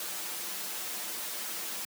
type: noise with comb filter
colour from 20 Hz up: white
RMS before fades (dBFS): -37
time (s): 0-1.85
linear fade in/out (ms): 2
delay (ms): 7.4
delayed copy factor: -0.8
effects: high-pass 200 Hz 12 dB/octave